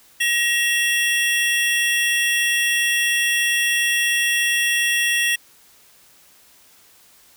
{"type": "tone cluster", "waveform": "square", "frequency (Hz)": [1892, 2715, 3330], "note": ["A#6", "F7", "G#7"], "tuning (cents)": [25, -50, 4], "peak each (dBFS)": [-21, -22, -25], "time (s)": [0.2, 5.36], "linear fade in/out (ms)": 10, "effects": ["white hiss -52 dBFS RMS until 7.36 s"]}